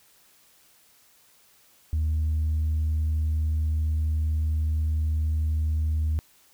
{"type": "tone", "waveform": "sine", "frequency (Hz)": 77.78, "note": "D#2", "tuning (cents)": 0, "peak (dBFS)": -20, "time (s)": [1.93, 6.19], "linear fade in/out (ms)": 0, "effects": ["tanh soft clip ceiling -20 dBFS", "white hiss -59 dBFS RMS until 6.53 s"]}